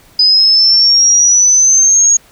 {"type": "exponential sweep", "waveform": "sine", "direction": "up", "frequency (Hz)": [4978, 6645], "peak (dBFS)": -5, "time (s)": [0.19, 2.17], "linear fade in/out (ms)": 5, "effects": ["pink hiss -45 dBFS RMS until 2.31 s"]}